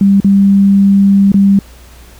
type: tone with dropouts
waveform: sine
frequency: 197.7 Hz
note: G3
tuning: 15 cents sharp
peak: -4 dBFS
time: 0.01-1.59 s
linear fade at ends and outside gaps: 2 ms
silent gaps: 0.202-0.245 / 1.319-1.342 s
effects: added 60 Hz sine -36 dBFS peak until 2.19 s + pink hiss -41 dBFS RMS until 2.19 s